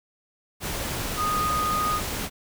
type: tone in noise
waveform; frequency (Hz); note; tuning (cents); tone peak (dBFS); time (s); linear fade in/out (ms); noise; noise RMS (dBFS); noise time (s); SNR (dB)
sine; 1238; D#6; -9; -23; 1.16-2.01; 50; pink; -30; 0.6-2.3; +4
effects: none